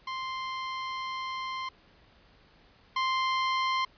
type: tone pair in turn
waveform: sawtooth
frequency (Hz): 1046.5 / 1046.5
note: C6 / C6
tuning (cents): 0 / 0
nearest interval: unison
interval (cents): 0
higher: neither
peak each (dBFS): -29 / -22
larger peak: second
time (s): 0.07-1.69 / 2.96-3.85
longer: first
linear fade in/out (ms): 5
effects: pink hiss -60 dBFS RMS until 3.97 s + resampled to 11025 Hz